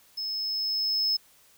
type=tone with level ramp; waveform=triangle; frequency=5200 Hz; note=E8; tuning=24 cents flat; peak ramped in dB=-29 to -21 dBFS; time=0.17-1.17 s; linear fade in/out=10 ms; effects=white hiss -59 dBFS RMS until 1.57 s